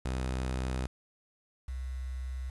sawtooth / sine tone pair in turn, 64 / 64.45 Hz, C2 / C2, -38 / -26 cents, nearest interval unison, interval 12 cents, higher second, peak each -27 / -34 dBFS, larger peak first, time 0.05-0.87 / 1.68-2.5 s, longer neither, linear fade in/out 5 ms, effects resampled to 24000 Hz + 9-bit

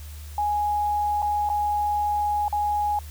sine tone with dropouts, 830.6 Hz, G#5, in tune, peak -21 dBFS, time 0.38-2.99 s, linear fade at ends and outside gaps 2 ms, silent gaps 1.22-1.226 / 1.491-1.499 / 2.482-2.526 s, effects added 75 Hz sine -36 dBFS peak until 3.1 s + white hiss -48 dBFS RMS until 3.1 s

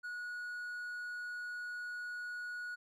triangle tone, 1458 Hz, F#6, 26 cents flat, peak -38 dBFS, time 0.03-2.76 s, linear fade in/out 20 ms, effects none

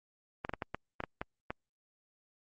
clicks, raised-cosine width 0.5 ms, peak -20 dBFS, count 9, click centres 0.449 / 0.494 / 0.537 / 0.622 / 0.746 / 1.004 / 1.038 / 1.215 / 1.505 s, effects Opus 48 kbps

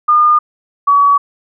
sine tone pair in turn, 1214 / 1134.8 Hz, D#6 / C#6, -43 / +40 cents, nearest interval minor second, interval 117 cents, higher first, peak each -6 dBFS, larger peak neither, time 0.08-0.39 / 0.87-1.18 s, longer neither, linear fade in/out 10 ms, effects none

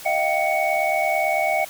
sine tone cluster, 624 / 693 / 771 / 2230 Hz, D#5 / F5 / G5 / C#7, +5 / -14 / -29 / +10 cents, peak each -24 dBFS, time 0.05-1.65 s, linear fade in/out 10 ms, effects white hiss -39 dBFS RMS until 1.69 s

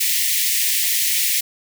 white high-pass noise, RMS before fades -19 dBFS, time 0-1.41 s, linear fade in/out 10 ms, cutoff 1800 Hz, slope 96 dB/octave, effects none

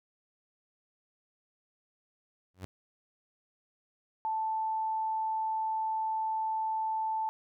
sawtooth tone with exponential growth, 92.5 Hz, F#2, in tune, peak -32 dBFS, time 2.54-2.65 s, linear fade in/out 0 ms, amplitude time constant 23 ms
sine tone, 880 Hz, A5, in tune, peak -29 dBFS, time 4.25-7.29 s, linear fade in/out 0 ms
effects none

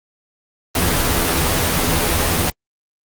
pink noise with comb filter, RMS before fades -17 dBFS, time 0.75-2.5 s, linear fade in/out 2 ms, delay 12 ms, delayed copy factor +0.65, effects Opus 24 kbps

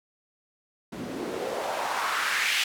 white noise with band-pass filter sweep, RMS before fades -29 dBFS, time 0.92-2.64 s, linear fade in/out 5 ms, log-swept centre 210 to 2700 Hz, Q 2.2, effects none

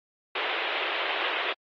white band-pass noise, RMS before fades -30 dBFS, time 0.35-1.53 s, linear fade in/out 5 ms, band 350 to 3400 Hz, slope 48 dB/octave, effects AAC 32 kbps

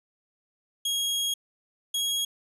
sawtooth tone pair in turn, 3285 / 3303 Hz, G#7 / G#7, -20 / -10 cents, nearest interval unison, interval 10 cents, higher second, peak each -22 dBFS, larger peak neither, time 0.85-1.34 / 1.94-2.25 s, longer first, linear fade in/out 5 ms, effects resampled to 32000 Hz

